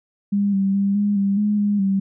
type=tone with pitch steps; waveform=sine; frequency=201.7 / 194.9 / 198.5 / 204.8 / 198 / 208.5 / 205.1 / 194.6 Hz; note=G3 / G3 / G3 / G#3 / G3 / G#3 / G#3 / G3; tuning=+50 / -10 / +22 / -24 / +18 / +7 / -21 / -12 cents; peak=-16 dBFS; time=0.32-2 s; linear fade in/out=10 ms; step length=210 ms; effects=none